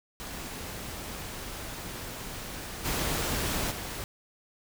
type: noise with level steps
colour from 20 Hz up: pink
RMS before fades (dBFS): -39 / -30 / -37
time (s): 0.2-4.04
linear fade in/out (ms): 0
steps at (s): 2.84 / 3.7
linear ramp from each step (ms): 20
effects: none